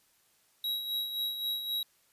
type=tone with tremolo; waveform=square; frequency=3856 Hz; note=B7; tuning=42 cents flat; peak=-30 dBFS; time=0.64-1.83 s; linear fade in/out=2 ms; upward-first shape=sine; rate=3.8 Hz; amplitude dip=55%; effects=white hiss -68 dBFS RMS until 2.12 s + resampled to 32000 Hz